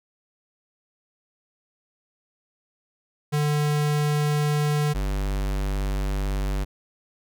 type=tone pair in turn; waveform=square; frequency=148.5 / 48.99 Hz; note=D3 / G1; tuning=+20 / 0 cents; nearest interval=octave + perfect fifth; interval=1920 cents; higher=first; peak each=-21 / -24 dBFS; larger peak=first; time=3.32-4.94 / 4.94-6.65 s; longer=second; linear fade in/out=20 ms; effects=none